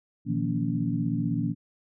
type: tone cluster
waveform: sine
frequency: 119.8 / 159.3 / 175.1 / 232.7 / 283.2 Hz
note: A#2 / D#3 / F3 / A#3 / C#4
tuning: +48 / +41 / +5 / -3 / +37 cents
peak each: -31 dBFS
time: 0.25-1.55 s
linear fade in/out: 50 ms
effects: none